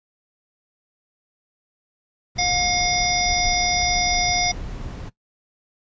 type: noise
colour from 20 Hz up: brown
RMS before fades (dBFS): -31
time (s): 2.35-5.1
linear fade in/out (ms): 20
type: harmonic tone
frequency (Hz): 715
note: F5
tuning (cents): +41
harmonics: 1 / 3 / 5 / 7 / 8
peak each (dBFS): -24 / -24 / -29 / -24 / -25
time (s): 2.38-4.52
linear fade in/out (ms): 10
effects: noise-tail reverb RT60 0.1 s tail -18 dB re dry + resampled to 16000 Hz